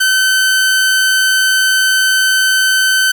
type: tone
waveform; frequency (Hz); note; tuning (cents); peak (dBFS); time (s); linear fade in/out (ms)
sawtooth; 1530; G6; -42; -6; 0-3.12; 10
effects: none